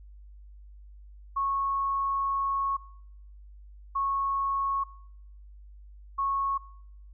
sine tone bursts at uneven times, 1100 Hz, C#6, 14 cents flat, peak -25 dBFS, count 3, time 1.36-2.77 / 3.95-4.84 / 6.18-6.58 s, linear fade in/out 10 ms, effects noise-tail reverb RT60 0.8 s tail -24 dB re dry + added 50 Hz sine -46 dBFS peak until 7.13 s

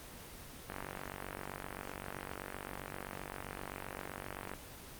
click train, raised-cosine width 0.5 ms, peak -25 dBFS, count 184, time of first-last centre 0.7-4.536 s, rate 47.7 Hz, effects pink hiss -50 dBFS RMS until 4.99 s + Opus 24 kbps

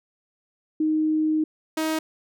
sine / sawtooth tone pair in turn, 311.1 / 316 Hz, D#4 / D#4, 0 / +27 cents, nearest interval unison, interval 27 cents, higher second, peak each -19 / -19 dBFS, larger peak neither, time 0.8-1.44 / 1.77-1.99 s, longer first, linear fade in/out 5 ms, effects none

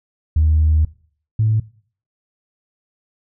sine tone pair in turn, 77.78 / 109.3 Hz, D#2 / A2, 0 / -11 cents, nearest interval tritone, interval 589 cents, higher second, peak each -10 / -12 dBFS, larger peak first, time 0.36-0.85 / 1.39-1.6 s, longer first, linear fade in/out 5 ms, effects noise-tail reverb RT60 0.5 s tail -21 dB re dry + tanh soft clip ceiling -7 dBFS

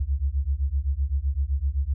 sine beating tone pair, 65.41 / 73.21 Hz, C2 / D2, 0 / -5 cents, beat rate 7.8 Hz, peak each -25 dBFS, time 0-1.94 s, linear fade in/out 10 ms, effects none

